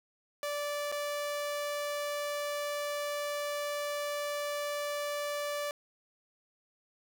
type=tone with dropouts; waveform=sawtooth; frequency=583 Hz; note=D5; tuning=13 cents flat; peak=-29 dBFS; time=0.43-5.71 s; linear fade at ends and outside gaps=1 ms; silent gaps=0.917-0.923 s; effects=none